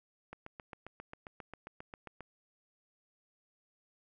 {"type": "click train", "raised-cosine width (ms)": 0.5, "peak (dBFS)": -30, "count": 15, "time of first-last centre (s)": [0.33, 2.207], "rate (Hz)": 7.46, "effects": []}